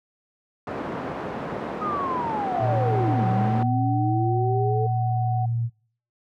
pink band-pass noise, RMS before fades -31 dBFS, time 0.67-3.63 s, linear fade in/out 2 ms, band 190 to 1100 Hz, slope 12 dB/octave
sine linear two-way sweep, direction down then up, 1266 to 176.7 to 445.2 Hz, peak -25 dBFS, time 1.81-4.87 s, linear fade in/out 10 ms, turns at 3.27 s
sine tone with pitch glide, 758 to 745.4 Hz, F#5 to F#5, +42 to +13 cents, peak -26 dBFS, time 2.54-5.46 s, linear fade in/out 10 ms, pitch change -29 cents, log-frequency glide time 4.44-5.23 s
sine tone, 116.54 Hz, A#2, in tune, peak -22 dBFS, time 2.59-5.7 s, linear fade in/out 50 ms
effects noise-tail reverb RT60 0.5 s tail -23 dB re dry

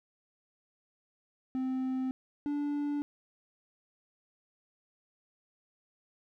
triangle tone pair in turn, 259.8 / 290.4 Hz, C4 / D4, -12 / -19 cents, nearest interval major second, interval 193 cents, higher second, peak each -28 dBFS, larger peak neither, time 1.55-2.11 / 2.46-3.02 s, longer neither, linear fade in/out 0 ms, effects none

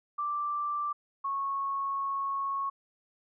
sine tone pair in turn, 1174.7 / 1100.8 Hz, D6 / C#6, 0 / -12 cents, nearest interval minor second, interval 112 cents, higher first, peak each -29 / -29 dBFS, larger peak neither, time 0.18-0.93 / 1.24-2.7 s, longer second, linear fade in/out 10 ms, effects none

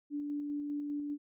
sine tone with tremolo, 291.1 Hz, D4, 15 cents flat, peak -33 dBFS, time 0.1-1.18 s, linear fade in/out 50 ms, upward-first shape square, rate 5 Hz, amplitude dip 25%, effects none

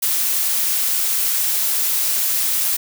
blue noise, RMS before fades -19 dBFS, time 0.02-2.77 s, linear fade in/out 10 ms, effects none

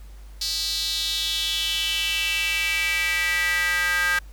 square tone with high-pass filter sweep, 177.7 Hz, F3, 30 cents sharp, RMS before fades -24 dBFS, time 0.41-4.19 s, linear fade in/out 5 ms, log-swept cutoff 4500 to 1600 Hz, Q 4.7, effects added 50 Hz sine -39 dBFS peak until 4.32 s + pink hiss -55 dBFS RMS until 4.32 s

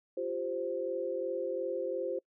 sine chord, F suspended second, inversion none, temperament equal, 349.2 / 392 / 523.3 Hz, F4 / G4 / C5, 0 / 0 / 0 cents, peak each -38 / -38 / -34 dBFS, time 0.17-2.19 s, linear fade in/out 5 ms, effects noise-tail reverb RT60 0.1 s tail -24 dB re dry

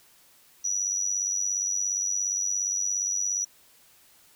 sine tone with amplitude modulation, 5860 Hz, F#8, 18 cents flat, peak -22 dBFS, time 0.64-3.45 s, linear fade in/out 10 ms, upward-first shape sine, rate 97.2 Hz, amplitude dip 65%, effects white hiss -58 dBFS RMS until 4.35 s

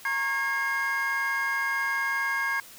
triangle tone cluster, 931 / 1090 / 1632 / 2133 Hz, A#5 / C#6 / G#6 / C7, -2 / -29 / -31 / +33 cents, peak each -33 / -31 / -25 / -30 dBFS, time 0.05-2.6 s, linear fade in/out 2 ms, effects tanh soft clip ceiling -15 dBFS + white hiss -48 dBFS RMS until 2.78 s

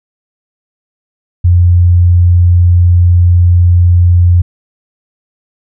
sine tone, 88 Hz, F2, 14 cents sharp, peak -3 dBFS, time 1.44-4.42 s, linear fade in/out 10 ms, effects none

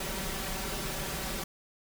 pink noise with comb filter, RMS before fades -35 dBFS, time 0-1.44 s, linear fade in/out 5 ms, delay 5.2 ms, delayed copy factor +0.7, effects none

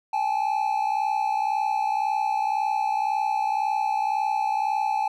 triangle tone pair together, 799 / 860.9 Hz, G5 / A5, +33 / -38 cents, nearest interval minor second, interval 129 cents, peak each -24 / -22 dBFS, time 0.13-5.08 s, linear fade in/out 5 ms, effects none

